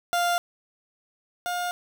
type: tone pair in turn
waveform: 30% pulse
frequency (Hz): 698.5 / 710.7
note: F5 / F5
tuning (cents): 0 / +30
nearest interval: unison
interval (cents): 30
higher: second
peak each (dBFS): -19 / -24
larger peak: first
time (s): 0.13-0.38 / 1.46-1.71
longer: neither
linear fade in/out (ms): 0
effects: none